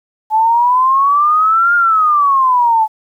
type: exponential two-way sweep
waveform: sine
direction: up then down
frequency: 859 to 1421 to 859 Hz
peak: -8 dBFS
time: 0.3-2.88 s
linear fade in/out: 50 ms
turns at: 1.75 s
effects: 8-bit